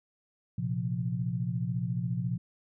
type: chord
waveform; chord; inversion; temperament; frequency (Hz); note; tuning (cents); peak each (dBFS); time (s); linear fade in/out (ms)
sine; Bb suspended second; none; equal; 116.54 / 130.81 / 174.61; Bb2 / C3 / F3; 0 / 0 / 0; -33; 0.58-2.38; 5
effects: none